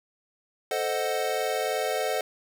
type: chord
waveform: square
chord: A diminished seventh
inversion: none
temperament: equal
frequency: 440 / 523.3 / 622.3 / 740 Hz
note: A4 / C5 / Eb5 / Gb5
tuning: 0 / 0 / 0 / 0 cents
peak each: -32 dBFS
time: 0.71-2.21 s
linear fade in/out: 2 ms
effects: none